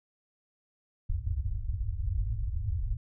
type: low-pass noise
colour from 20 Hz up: white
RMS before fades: -31 dBFS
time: 1.09-2.97 s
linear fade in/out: 10 ms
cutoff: 110 Hz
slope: 96 dB/octave
effects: none